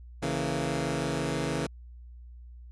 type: chord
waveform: 15% pulse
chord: A# diminished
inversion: first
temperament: equal with one note detuned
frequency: 138.59 / 164.81 / 230.8 Hz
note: C#3 / E3 / A#3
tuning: 0 / 0 / -17 cents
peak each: -25 / -26 / -29 dBFS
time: 0.22-1.67 s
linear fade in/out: 10 ms
effects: added 60 Hz sine -44 dBFS peak until 2.71 s + resampled to 24000 Hz